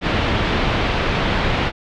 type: low-pass noise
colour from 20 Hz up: pink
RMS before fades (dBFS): -19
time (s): 0.01-1.72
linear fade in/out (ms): 50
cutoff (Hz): 3600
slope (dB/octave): 24
effects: none